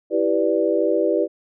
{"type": "chord", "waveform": "sine", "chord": "E minor seventh", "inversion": "none", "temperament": "equal", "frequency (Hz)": [329.6, 392, 493.9, 587.3], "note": ["E4", "G4", "B4", "D5"], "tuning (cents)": [0, 0, 0, 0], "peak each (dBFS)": -22, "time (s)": [0.1, 1.28], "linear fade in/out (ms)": 50, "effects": []}